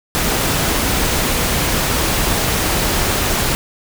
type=noise; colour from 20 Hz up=pink; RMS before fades=-17 dBFS; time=0.15-3.55 s; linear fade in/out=0 ms; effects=none